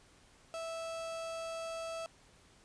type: tone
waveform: 35% pulse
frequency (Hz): 657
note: E5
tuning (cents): -6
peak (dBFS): -37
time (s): 0.54-2.06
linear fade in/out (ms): 0
effects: pink hiss -63 dBFS RMS until 2.64 s + resampled to 22050 Hz